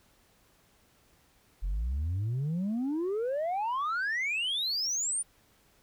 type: exponential sweep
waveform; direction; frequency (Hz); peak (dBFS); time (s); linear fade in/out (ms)
sine; up; 42 to 9510; -26; 1.62-5.23; 20
effects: tanh soft clip ceiling -27 dBFS + pink hiss -65 dBFS RMS until 5.82 s